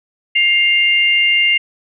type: tone pair together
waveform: sine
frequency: 2119 / 2794 Hz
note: C7 / F7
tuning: +21 / 0 cents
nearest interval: perfect fourth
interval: 479 cents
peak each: -13 dBFS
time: 0.35-1.58 s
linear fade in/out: 10 ms
effects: none